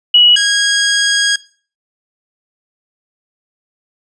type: tone pair in turn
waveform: sine / 15% pulse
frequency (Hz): 2923 / 1640.5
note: F#7 / G#6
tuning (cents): -22 / -22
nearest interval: minor seventh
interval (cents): 1000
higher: first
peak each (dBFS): -4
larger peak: neither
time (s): 0.14-0.36 / 0.36-1.36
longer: second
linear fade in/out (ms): 5
effects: noise-tail reverb RT60 0.4 s tail -20 dB re dry + resampled to 22050 Hz